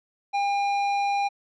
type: tone with tanh clipping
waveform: sine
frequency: 804 Hz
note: G5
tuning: 44 cents sharp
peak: -24 dBFS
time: 0.33-1.29 s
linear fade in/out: 20 ms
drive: 18 dB
effects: low-pass 4000 Hz 12 dB/octave